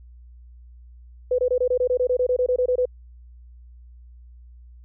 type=tone bursts; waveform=sine; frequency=500 Hz; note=B4; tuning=21 cents sharp; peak=-17 dBFS; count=16; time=1.31-2.855 s; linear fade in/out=5 ms; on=75 ms; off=23 ms; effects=added 60 Hz sine -43 dBFS peak until 4.84 s